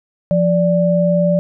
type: tone pair together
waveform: sine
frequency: 174.1 / 585.6 Hz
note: F3 / D5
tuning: -5 / -5 cents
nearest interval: octave + major sixth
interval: 2100 cents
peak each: -14 dBFS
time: 0.31-1.39 s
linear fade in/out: 0 ms
effects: none